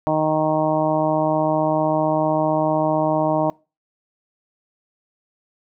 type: harmonic tone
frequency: 155.56 Hz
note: D#3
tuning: in tune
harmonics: 1 / 2 / 3 / 4 / 5 / 6 / 7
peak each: -26 / -23 / -32 / -20 / -25 / -25 / -31 dBFS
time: 0.07-3.5 s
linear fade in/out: 0 ms
effects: noise-tail reverb RT60 0.3 s tail -24 dB re dry